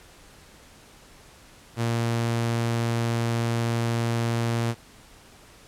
sawtooth tone, 116.54 Hz, A#2, in tune, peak -19 dBFS, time 1.76-4.75 s, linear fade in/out 50 ms, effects pink hiss -51 dBFS RMS until 5.67 s + low-pass 11000 Hz 12 dB/octave

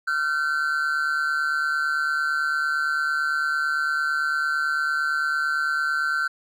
triangle tone pair together, 1379.1 / 1528 Hz, F6 / G6, -22 / -45 cents, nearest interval major second, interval 177 cents, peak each -23 / -22 dBFS, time 0.07-6.28 s, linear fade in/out 10 ms, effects none

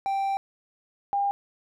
triangle / sine tone pair in turn, 784 / 802.3 Hz, G5 / G5, 0 / +40 cents, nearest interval unison, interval 40 cents, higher second, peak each -22 dBFS, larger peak neither, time 0.06-0.37 / 1.13-1.31 s, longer first, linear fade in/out 0 ms, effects none

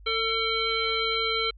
harmonic tone, 449.4 Hz, A4, 37 cents sharp, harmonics 1 / 3 / 5 / 7 / 9, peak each -30 / -30 / -30 / -30 / -30 dBFS, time 0.06-1.51 s, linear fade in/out 10 ms, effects added 50 Hz sine -45 dBFS peak until 1.57 s + MP3 48 kbps

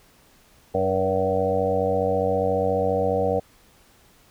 harmonic tone with a mistuned harmonic, 94.6 Hz, F#2, 39 cents sharp, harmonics 1 / 2 / 3 / 5 / 6 / 7 / 8, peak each -30 / -31 / -33 / -23 / -26 / -29 / -28 dBFS, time 0.74-3.4 s, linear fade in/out 10 ms, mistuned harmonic 5, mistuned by +17 cents, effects pink hiss -56 dBFS RMS until 4.3 s

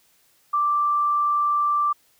sine tone, 1174.7 Hz, D6, in tune, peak -18 dBFS, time 0.53-1.93 s, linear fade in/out 10 ms, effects white hiss -61 dBFS RMS until 2.19 s

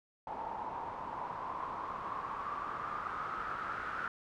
white noise with low-pass filter sweep, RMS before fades -40 dBFS, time 0.27-4.08 s, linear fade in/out 2 ms, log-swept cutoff 870 to 1400 Hz, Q 7.1, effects none

